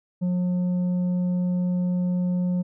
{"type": "tone with tanh clipping", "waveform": "sine", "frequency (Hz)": 179.6, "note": "F3", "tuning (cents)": 49, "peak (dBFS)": -22, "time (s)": [0.21, 2.63], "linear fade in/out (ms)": 20, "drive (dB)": 5, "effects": []}